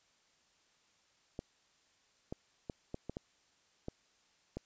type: clicks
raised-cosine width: 2 ms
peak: -26 dBFS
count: 8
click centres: 1.391 / 2.325 / 2.698 / 2.944 / 3.096 / 3.169 / 3.884 / 4.57 s
effects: white hiss -71 dBFS RMS until 4.65 s + resampled to 16000 Hz